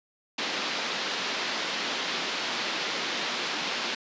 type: band-pass noise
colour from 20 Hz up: white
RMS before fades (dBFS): -31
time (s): 0.38-3.95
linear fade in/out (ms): 5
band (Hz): 190 to 4600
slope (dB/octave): 24
effects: resampled to 16000 Hz